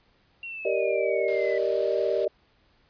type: exponential sweep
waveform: sine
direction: down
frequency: 2758 to 1975.5 Hz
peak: -34 dBFS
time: 0.43-1.58 s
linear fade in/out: 2 ms
type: chord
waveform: sine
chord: Eb major seventh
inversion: first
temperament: just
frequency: 388.9 / 466.7 / 583.4 / 622.3 Hz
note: G4 / Bb4 / D5 / Eb5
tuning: -14 / +2 / -12 / 0 cents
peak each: -28 dBFS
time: 0.65-2.28 s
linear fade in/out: 5 ms
type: noise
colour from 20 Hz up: white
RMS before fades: -43 dBFS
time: 1.28-2.25 s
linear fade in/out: 2 ms
effects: pink hiss -64 dBFS RMS until 2.89 s + resampled to 11025 Hz